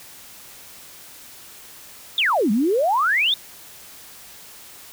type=exponential two-way sweep; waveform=sine; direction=down then up; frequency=3732 to 195.5 to 3732 Hz; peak=-16 dBFS; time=2.18-3.34 s; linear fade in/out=2 ms; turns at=2.51 s; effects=white hiss -43 dBFS RMS until 4.92 s